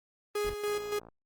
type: tone with tremolo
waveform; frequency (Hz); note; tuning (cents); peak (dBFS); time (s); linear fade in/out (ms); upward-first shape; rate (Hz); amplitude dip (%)
45% pulse; 415.2; G#4; 0; -29; 0.35-0.99; 5; square; 3.5; 55
type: noise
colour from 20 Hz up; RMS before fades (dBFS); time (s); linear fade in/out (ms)
brown; -41; 0.44-0.54; 2
type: click train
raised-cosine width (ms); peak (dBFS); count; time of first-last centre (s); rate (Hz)
1; -36; 24; 0.68-1.086; 56.6
effects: Opus 24 kbps